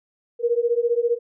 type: beating tone pair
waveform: sine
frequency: 466.2 / 481.2 Hz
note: A#4 / B4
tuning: 0 / -45 cents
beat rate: 15 Hz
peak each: -21 dBFS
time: 0.39-1.19 s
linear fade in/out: 50 ms
effects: none